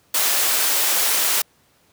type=high-pass noise; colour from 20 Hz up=white; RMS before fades=-19 dBFS; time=0.14-1.42 s; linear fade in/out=5 ms; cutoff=430 Hz; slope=12 dB/octave; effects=pink hiss -59 dBFS RMS until 1.92 s + high-pass 80 Hz 12 dB/octave